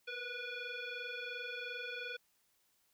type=tone with frequency modulation; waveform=sine; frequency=476.6 Hz; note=A#4; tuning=38 cents sharp; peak=-40 dBFS; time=0.07-2.17 s; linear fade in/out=10 ms; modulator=976 Hz; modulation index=3.1; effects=white hiss -75 dBFS RMS until 2.93 s